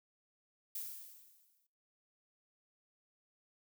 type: noise with exponential decay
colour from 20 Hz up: violet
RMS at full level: -40 dBFS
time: 0.75-1.67 s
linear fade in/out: 5 ms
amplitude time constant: 200 ms
effects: noise-tail reverb RT60 0.6 s tail -23 dB re dry